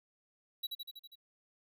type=tone with echo; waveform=square; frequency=3906 Hz; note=B7; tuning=20 cents flat; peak=-35 dBFS; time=0.63-0.67 s; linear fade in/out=10 ms; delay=81 ms; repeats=6; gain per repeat=-3 dB; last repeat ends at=1.156 s; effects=none